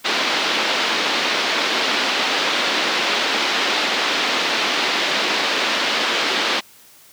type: band-pass noise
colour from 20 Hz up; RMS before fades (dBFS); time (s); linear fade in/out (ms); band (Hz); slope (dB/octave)
white; -20; 0.04-6.61; 20; 230 to 4200; 24
effects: white hiss -48 dBFS RMS until 7.12 s + high-pass 60 Hz 12 dB/octave